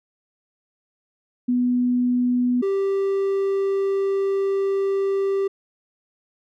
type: tone pair in turn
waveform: sine / triangle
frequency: 246.9 / 391.9 Hz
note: B3 / G4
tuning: 0 / 0 cents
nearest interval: minor sixth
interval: 800 cents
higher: second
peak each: -17 dBFS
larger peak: neither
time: 1.48-2.62 / 2.62-5.48 s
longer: second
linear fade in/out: 10 ms
effects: none